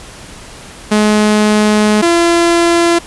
sawtooth tone pair in turn, 211.8 / 340.5 Hz, G#3 / F4, +34 / -44 cents, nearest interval minor sixth, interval 822 cents, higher second, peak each -4 dBFS, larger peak neither, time 0.91-2.02 / 2.02-2.99 s, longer first, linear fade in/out 10 ms, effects pink hiss -33 dBFS RMS until 3.06 s + resampled to 24000 Hz

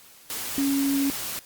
sine tone in noise, 277.2 Hz, C#4, in tune, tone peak -21 dBFS, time 0.58-1.1 s, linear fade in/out 0 ms, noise white, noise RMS -32 dBFS, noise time 0.3-1.39 s, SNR +8 dB, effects white hiss -51 dBFS RMS until 1.45 s + Opus 48 kbps

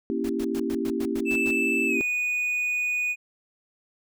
sine chord, A# diminished seventh, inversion none, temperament equal with one note detuned, 236.5 / 277.2 / 329.6 / 392 Hz, A#3 / C#4 / E4 / G4, +25 / 0 / 0 / 0 cents, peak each -30 dBFS, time 0.1-2.01 s, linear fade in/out 0 ms
pink noise bursts, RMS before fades -40 dBFS, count 9, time 0.24-1.511 s, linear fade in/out 5 ms, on 55 ms, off 97 ms
triangle tone with pitch glide, 2637 to 2475 Hz, E7 to D#7, 0 to -10 cents, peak -22 dBFS, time 1.25-3.16 s, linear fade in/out 50 ms, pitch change -110 cents, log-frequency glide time 1.87-1.98 s
effects none

